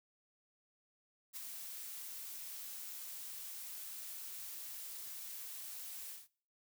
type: noise with ADSR envelope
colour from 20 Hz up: blue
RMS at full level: -43 dBFS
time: 1.33-6.28 s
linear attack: 40 ms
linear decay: 4 ms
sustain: -4 dB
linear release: 180 ms
effects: noise-tail reverb RT60 0.5 s tail -23 dB re dry